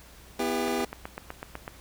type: chord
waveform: 25% pulse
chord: E minor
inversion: second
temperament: equal with one note detuned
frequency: 246.9 / 329.6 / 401.2 Hz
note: B3 / E4 / G4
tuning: 0 / 0 / +40 cents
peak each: -27 / -29 / -26 dBFS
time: 0.39-0.85 s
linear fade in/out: 5 ms
type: click train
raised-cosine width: 0.5 ms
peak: -20 dBFS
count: 9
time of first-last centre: 0.68-1.679 s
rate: 8.01 Hz
effects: added 60 Hz sine -53 dBFS peak until 1.8 s + pink hiss -52 dBFS RMS until 1.8 s